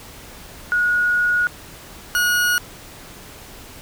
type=tone pair in turn; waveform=sine / 40% pulse; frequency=1450 / 1450 Hz; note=F#6 / F#6; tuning=-35 / -35 cents; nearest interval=unison; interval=0 cents; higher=neither; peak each=-15 dBFS; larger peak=neither; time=0.72-1.47 / 2.15-2.58 s; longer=first; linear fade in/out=0 ms; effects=pink hiss -40 dBFS RMS until 3.81 s